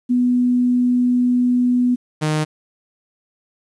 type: tone pair in turn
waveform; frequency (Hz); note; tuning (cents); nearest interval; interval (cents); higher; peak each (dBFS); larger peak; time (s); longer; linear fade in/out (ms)
sine / sawtooth; 246.9 / 153.91; B3 / D#3; 0 / -18; minor sixth; 818; first; -13; neither; 0.09-1.96 / 2.21-2.45; first; 20
effects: resampled to 24000 Hz + 9-bit